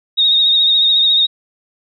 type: tone with vibrato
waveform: sine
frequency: 3729 Hz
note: A#7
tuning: in tune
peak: -9 dBFS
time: 0.17-1.27 s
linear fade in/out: 20 ms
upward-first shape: sine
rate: 14 Hz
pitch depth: 37 cents each way
effects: none